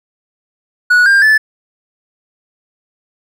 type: tone with pitch steps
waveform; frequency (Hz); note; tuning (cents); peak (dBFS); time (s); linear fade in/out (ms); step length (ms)
triangle; 1466 / 1598.7 / 1743.4; F#6 / G6 / A6; -16 / +34 / -16; -4; 0.9-1.38; 10; 160
effects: none